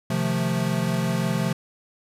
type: chord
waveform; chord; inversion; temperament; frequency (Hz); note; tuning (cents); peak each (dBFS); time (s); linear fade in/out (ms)
square; F dominant seventh; second; equal; 130.81 / 155.56 / 174.61 / 220; C3 / Eb3 / F3 / A3; 0 / 0 / 0 / 0; -28 / -32 / -26 / -29; 0.1-1.53; 5
effects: resampled to 32000 Hz